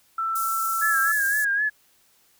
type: tone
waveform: sine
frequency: 1332 Hz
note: E6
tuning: 18 cents sharp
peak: -23 dBFS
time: 0.18-1.12 s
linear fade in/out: 5 ms
type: high-pass noise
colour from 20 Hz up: pink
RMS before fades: -32 dBFS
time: 0.35-1.45 s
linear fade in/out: 10 ms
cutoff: 7200 Hz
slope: 24 dB/octave
type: tone with vibrato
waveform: sine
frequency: 1661.2 Hz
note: G#6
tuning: in tune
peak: -20 dBFS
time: 0.81-1.7 s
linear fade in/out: 20 ms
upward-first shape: sine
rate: 3.9 Hz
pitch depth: 65 cents each way
effects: white hiss -61 dBFS RMS until 2.39 s